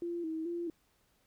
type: tone with vibrato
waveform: sine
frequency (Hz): 331.6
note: E4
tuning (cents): +10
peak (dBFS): -34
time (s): 0.02-0.7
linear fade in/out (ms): 2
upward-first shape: square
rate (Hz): 2.3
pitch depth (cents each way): 62
effects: pink hiss -72 dBFS RMS until 1.26 s